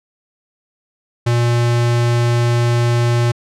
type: tone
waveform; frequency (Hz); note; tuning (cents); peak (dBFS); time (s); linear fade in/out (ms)
square; 119.2; A#2; +39; -13; 1.26-3.32; 10
effects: low-pass 8000 Hz 12 dB/octave